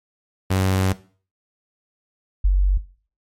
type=tone pair in turn; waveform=sawtooth / sine; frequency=94.6 / 47.3 Hz; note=F#2 / F#1; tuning=+39 / +39 cents; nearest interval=octave; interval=1200 cents; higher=first; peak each=-13 / -12 dBFS; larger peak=second; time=0.5-0.93 / 2.44-2.78 s; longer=first; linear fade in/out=10 ms; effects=noise-tail reverb RT60 0.4 s tail -17 dB re dry + MP3 64 kbps